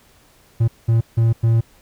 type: tone bursts at uneven times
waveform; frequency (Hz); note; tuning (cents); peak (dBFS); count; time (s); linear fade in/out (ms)
triangle; 114.4; A#2; -32; -10; 4; 0.6-0.68 / 0.88-1.01 / 1.17-1.33 / 1.43-1.61; 10
effects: pink hiss -53 dBFS RMS until 1.81 s